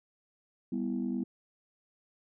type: chord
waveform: sine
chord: E minor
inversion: first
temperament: just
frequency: 197.78 / 247.2 / 329.6 Hz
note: G3 / B3 / E4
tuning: +16 / +2 / 0 cents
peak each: -34 / -32 / -37 dBFS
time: 0.72-1.24 s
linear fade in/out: 5 ms
effects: tanh soft clip ceiling -23 dBFS